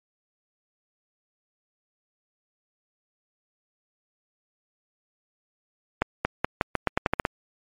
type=accelerating click train; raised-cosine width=0.5 ms; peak=-6 dBFS; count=11; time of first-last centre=6.02-7.251 s; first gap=230 ms; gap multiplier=0.85; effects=MP3 64 kbps